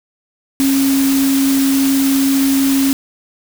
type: tone in noise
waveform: sine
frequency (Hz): 271.9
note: C#4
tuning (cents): -33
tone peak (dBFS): -11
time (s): 0.6-2.93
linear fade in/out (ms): 0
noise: white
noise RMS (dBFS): -22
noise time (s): 0.6-2.93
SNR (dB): +8
effects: none